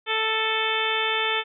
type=harmonic tone with a mistuned harmonic; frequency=441.2 Hz; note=A4; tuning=5 cents sharp; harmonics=1 / 2 / 3 / 4 / 5 / 6 / 7 / 8; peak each=-30 / -30 / -30 / -30 / -30 / -30 / -30 / -30 dBFS; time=0.06-1.44 s; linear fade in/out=50 ms; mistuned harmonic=6; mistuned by=-25 cents; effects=none